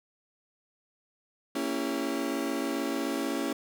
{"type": "chord", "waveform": "35% pulse", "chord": "A# diminished seventh", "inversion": "none", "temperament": "just", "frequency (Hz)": [233.1, 279.7, 335.6, 402.8], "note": ["A#3", "C#4", "E4", "G4"], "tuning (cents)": [0, 16, 31, 47], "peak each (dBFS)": [-35, -30, -33, -36], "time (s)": [1.55, 3.53], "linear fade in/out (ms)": 5, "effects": []}